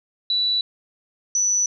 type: tone pair in turn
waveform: sine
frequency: 3951 / 5951 Hz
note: B7 / F#8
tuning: 0 / +9 cents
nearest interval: perfect fifth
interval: 709 cents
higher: second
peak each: -18 / -17 dBFS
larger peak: second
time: 0.3-0.61 / 1.35-1.66 s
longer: neither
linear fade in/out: 2 ms
effects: none